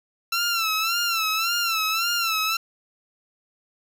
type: tone with vibrato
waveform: 15% pulse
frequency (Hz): 1343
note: E6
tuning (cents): +32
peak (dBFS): -15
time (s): 0.32-2.57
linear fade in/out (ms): 5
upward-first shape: sine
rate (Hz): 1.8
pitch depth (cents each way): 84
effects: none